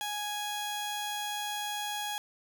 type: tone pair together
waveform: sawtooth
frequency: 830.6 / 1661.2 Hz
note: G#5 / G#6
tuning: 0 / 0 cents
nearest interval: octave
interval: 1200 cents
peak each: -31 / -31 dBFS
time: 0.01-2.18 s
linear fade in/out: 0 ms
effects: none